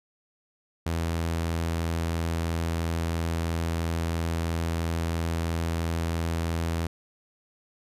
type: tone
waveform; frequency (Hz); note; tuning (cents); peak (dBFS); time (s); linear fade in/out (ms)
sawtooth; 83; E2; +12; -22; 0.86-6.87; 5
effects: resampled to 32000 Hz